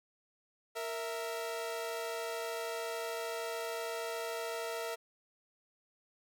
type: tone pair together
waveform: sawtooth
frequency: 463.1 / 658 Hz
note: A#4 / E5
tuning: -11 / -3 cents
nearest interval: tritone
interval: 608 cents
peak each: -35 / -36 dBFS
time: 0.75-4.96 s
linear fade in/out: 20 ms
effects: none